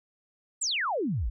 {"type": "exponential sweep", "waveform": "sine", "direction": "down", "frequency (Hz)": [8372, 43.9], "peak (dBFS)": -26, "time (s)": [0.61, 1.3], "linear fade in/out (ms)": 10, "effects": []}